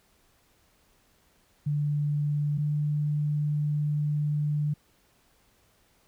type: tone pair in turn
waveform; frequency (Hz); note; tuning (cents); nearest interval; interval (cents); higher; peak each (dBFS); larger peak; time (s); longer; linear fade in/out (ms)
sine; 147 / 148.54; D3 / D3; +2 / +20; unison; 18; second; -24; neither; 1.66-2.58 / 2.58-4.74; second; 10
effects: pink hiss -65 dBFS RMS until 6.07 s

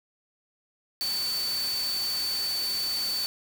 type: tone in noise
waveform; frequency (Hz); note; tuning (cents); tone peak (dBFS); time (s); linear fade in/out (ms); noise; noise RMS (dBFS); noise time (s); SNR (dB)
sine; 4515; C#8; +31; -27; 1.01-3.26; 0; white; -36; 1.01-3.26; +6
effects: none

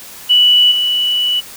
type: tone with level steps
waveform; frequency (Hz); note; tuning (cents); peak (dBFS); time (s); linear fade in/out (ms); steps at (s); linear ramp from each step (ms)
sine; 2956; F#7; -2; -6 / -12; 0.29-1.41; 20; 0.71; 10
effects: white hiss -34 dBFS RMS until 1.56 s

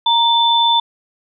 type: tone pair together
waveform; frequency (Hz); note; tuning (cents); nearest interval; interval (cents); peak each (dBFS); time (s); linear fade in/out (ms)
sine; 934 / 3526; A#5 / A7; +3 / +3; octave + major seventh; 2300; -13 / -14; 0.06-0.8; 5
effects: none

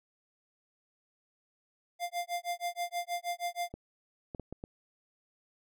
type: tone with tremolo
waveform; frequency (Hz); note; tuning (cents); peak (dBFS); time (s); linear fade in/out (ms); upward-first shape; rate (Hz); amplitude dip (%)
square; 698.5; F5; 0; -31; 1.99-3.72; 50; sine; 6.3; 100
type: clicks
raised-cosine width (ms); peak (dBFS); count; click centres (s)
2; -27; 5; 3.74 / 4.348 / 4.397 / 4.526 / 4.639
effects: none

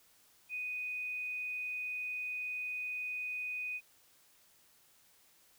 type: tone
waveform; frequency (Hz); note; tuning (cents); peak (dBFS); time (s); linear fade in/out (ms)
sine; 2489; D#7; 0; -36; 0.49-3.81; 50
effects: white hiss -66 dBFS RMS until 5.58 s

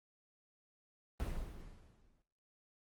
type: noise with exponential decay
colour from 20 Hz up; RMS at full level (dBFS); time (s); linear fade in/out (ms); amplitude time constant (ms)
brown; -35; 1.2-2.22; 0; 220
effects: noise-tail reverb RT60 0.7 s tail -18 dB re dry + Opus 24 kbps

